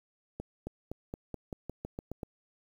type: accelerating click train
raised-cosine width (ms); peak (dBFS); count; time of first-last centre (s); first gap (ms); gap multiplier
2; -24; 11; 0.4-2.232; 270; 0.91
effects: 9-bit